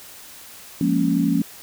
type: chord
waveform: sine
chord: Bb minor seventh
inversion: second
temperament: equal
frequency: 174.61 / 207.7 / 233.1 / 277.2 Hz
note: F3 / Ab3 / Bb3 / Db4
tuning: 0 / 0 / 0 / 0 cents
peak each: -22 / -25 / -23 / -20 dBFS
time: 0.81-1.42 s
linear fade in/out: 2 ms
effects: white hiss -42 dBFS RMS until 1.62 s